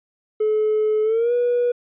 triangle tone with pitch glide, 429.8 to 485.2 Hz, A4 to B4, -41 to -31 cents, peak -13 dBFS, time 0.4-1.72 s, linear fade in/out 10 ms, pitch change +210 cents, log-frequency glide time 1.03-1.33 s, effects tanh soft clip ceiling -13 dBFS + resampled to 8000 Hz

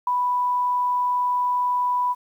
sine tone with ADSR envelope, 987.8 Hz, B5, in tune, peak -16 dBFS, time 0.07-2.15 s, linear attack 4 ms, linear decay 3 ms, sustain -3 dB, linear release 37 ms, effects 9-bit

